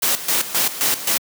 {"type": "noise with tremolo", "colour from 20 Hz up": "white", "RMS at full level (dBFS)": -18, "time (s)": [0.02, 1.18], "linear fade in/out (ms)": 10, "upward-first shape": "square", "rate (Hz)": 3.8, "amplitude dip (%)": 75, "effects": ["high-pass 150 Hz 12 dB/octave"]}